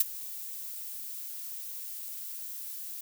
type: noise with ADSR envelope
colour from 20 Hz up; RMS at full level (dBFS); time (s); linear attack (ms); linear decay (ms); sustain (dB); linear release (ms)
violet; -20; 0-3.01; 5; 22; -20; 5
effects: none